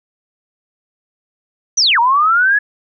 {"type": "linear two-way sweep", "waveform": "sine", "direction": "down then up", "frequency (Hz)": [6200, 907, 1708], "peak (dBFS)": -9, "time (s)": [1.77, 2.59], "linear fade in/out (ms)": 10, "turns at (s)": 1.99, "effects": []}